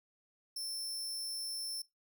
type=tone; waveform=sawtooth; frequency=5350 Hz; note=E8; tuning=25 cents sharp; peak=-35 dBFS; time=0.56-1.82 s; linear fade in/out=5 ms; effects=noise-tail reverb RT60 0.2 s tail -20 dB re dry